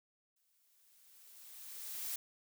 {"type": "noise with exponential growth", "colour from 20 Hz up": "blue", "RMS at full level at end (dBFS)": -39, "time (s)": [0.36, 2.16], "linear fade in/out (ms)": 5, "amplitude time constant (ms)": 390, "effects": []}